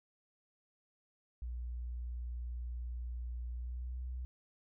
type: tone with pitch glide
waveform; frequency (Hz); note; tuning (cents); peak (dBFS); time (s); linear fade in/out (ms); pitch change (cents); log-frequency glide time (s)
sine; 60.2 to 62.65; B1 to B1; -44 to +25; -38; 1.42-4.25; 0; +69; 3.51-4.03
effects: none